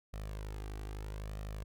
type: tone with flanger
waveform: sawtooth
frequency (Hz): 51.91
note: G#1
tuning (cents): 0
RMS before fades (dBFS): -42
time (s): 0.13-1.64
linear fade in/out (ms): 10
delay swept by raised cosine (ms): 1.6 to 2.6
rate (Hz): 0.78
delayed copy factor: +0.55
effects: none